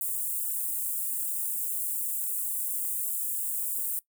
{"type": "high-pass noise", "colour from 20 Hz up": "white", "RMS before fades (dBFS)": -31, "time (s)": [0.01, 3.99], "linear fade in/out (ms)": 0, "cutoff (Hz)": 8100, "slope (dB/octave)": 48, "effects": ["noise-tail reverb RT60 0.1 s tail -19 dB re dry"]}